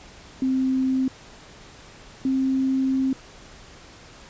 sine tone pair in turn, 261.6 / 264.8 Hz, C4 / C4, 0 / +21 cents, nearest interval unison, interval 21 cents, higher second, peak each -19 dBFS, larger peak neither, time 0.42-1.08 / 2.25-3.13 s, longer second, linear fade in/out 2 ms, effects pink hiss -46 dBFS RMS until 4.29 s + resampled to 16000 Hz

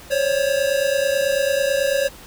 square tone pair together, 537 / 566.1 Hz, C5 / C#5, +45 / +36 cents, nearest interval minor second, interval 91 cents, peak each -21 dBFS, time 0.1-2.09 s, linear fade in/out 20 ms, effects pink hiss -42 dBFS RMS until 2.26 s

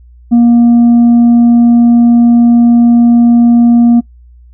sine tone with tanh clipping, 236.7 Hz, A#3, 27 cents sharp, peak -3 dBFS, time 0.31-4.01 s, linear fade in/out 20 ms, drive 2 dB, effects noise-tail reverb RT60 0.1 s tail -22 dB re dry + added 60 Hz sine -35 dBFS peak until 4.53 s

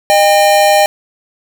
square tone pair together, 612.3 / 800 Hz, D#5 / G5, -28 / +35 cents, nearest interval perfect fourth, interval 463 cents, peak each -10 dBFS, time 0.1-0.86 s, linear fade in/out 0 ms, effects none

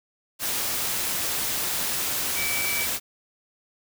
sine tone in noise, 2301 Hz, D7, 36 cents flat, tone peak -28 dBFS, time 2.34-2.88 s, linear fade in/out 50 ms, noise white, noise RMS -27 dBFS, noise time 0.39-3 s, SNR -4 dB, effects none

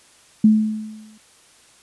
sine tone with exponential decay, 216 Hz, A3, 32 cents flat, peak -7 dBFS, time 0.44-1.18 s, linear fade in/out 5 ms, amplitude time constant 160 ms, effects white hiss -52 dBFS RMS until 1.82 s + resampled to 24000 Hz

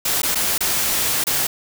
white noise with dropouts, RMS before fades -20 dBFS, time 0.05-1.47 s, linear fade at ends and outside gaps 5 ms, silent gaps 0.219-0.231 / 0.348-0.354 / 0.58-0.606 / 1.24-1.268 s, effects none

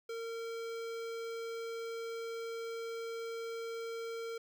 square tone with notch filter, 458.2 Hz, A#4, 30 cents flat, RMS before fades -41 dBFS, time 0.09-4.38 s, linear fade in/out 5 ms, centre 11000 Hz, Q 0.82, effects none

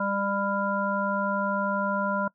harmonic tone, 199.3 Hz, G3, 29 cents sharp, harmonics 1 / 3 / 5 / 7, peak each -30 / -30 / -30 / -30 dBFS, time 0-2.28 s, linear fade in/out 5 ms, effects noise-tail reverb RT60 0.1 s tail -22 dB re dry

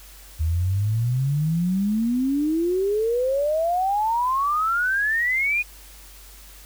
sine exponential sweep, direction up, 76.8 to 2489 Hz, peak -19 dBFS, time 0.39-5.63 s, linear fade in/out 20 ms, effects added 48 Hz sine -45 dBFS peak until 6.65 s + white hiss -47 dBFS RMS until 6.65 s

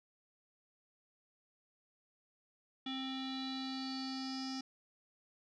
square tone with low-pass filter sweep, 264 Hz, C4, 16 cents sharp, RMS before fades -41 dBFS, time 2.86-4.61 s, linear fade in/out 5 ms, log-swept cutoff 3400 to 5300 Hz, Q 9.1, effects none

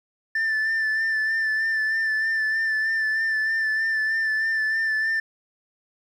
sine tone with vibrato, 1770 Hz, A6, 10 cents sharp, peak -18 dBFS, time 0.35-5.2 s, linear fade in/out 5 ms, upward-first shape sine, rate 3.2 Hz, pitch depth 26 cents each way, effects tanh soft clip ceiling -20 dBFS + 9-bit

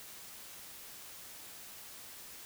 silence, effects white hiss -50 dBFS RMS until 2.45 s

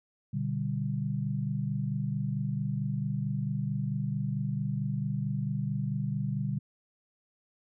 sine chord, G major, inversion first, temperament just, 122.5 / 147 / 196 Hz, B2 / D3 / G3, -14 / +2 / 0 cents, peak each -33 / -32 / -34 dBFS, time 0.33-6.59 s, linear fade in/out 10 ms, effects none

